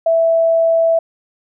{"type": "tone", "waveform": "sine", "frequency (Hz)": 659.3, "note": "E5", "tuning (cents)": 0, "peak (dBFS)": -10, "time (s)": [0.06, 0.99], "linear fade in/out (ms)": 5, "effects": []}